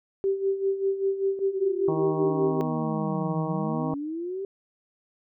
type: tone with tremolo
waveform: sine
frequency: 390 Hz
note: G4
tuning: 9 cents flat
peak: -20 dBFS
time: 0.24-2.61 s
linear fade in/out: 0 ms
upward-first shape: sine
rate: 5.1 Hz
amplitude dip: 70%
type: linear two-way sweep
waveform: sine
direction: down then up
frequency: 397.6 to 159.3 to 397.6 Hz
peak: -29 dBFS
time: 1.39-4.45 s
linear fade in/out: 2 ms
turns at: 3.44 s
type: harmonic tone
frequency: 157.4 Hz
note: D#3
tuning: 20 cents sharp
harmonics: 1 / 2 / 3 / 4 / 5 / 6 / 7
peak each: -30 / -33 / -35 / -36 / -37 / -38 / -38 dBFS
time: 1.88-3.94 s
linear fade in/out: 2 ms
effects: none